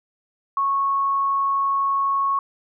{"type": "tone", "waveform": "sine", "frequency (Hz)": 1102, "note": "C#6", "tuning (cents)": -11, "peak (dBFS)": -18, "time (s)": [0.57, 2.39], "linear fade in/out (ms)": 2, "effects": []}